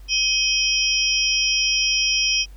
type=tone cluster; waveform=sine; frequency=2530 / 3153 / 5090 / 5630 Hz; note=D#7 / G7 / D#8 / F8; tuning=+28 / +9 / +39 / +13 cents; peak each=-23 dBFS; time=0.08-2.46 s; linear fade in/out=50 ms; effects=added 48 Hz sine -38 dBFS peak until 2.56 s + pink hiss -56 dBFS RMS until 2.56 s